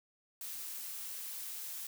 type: noise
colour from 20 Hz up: blue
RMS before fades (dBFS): -43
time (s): 0.41-1.87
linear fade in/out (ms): 2
effects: none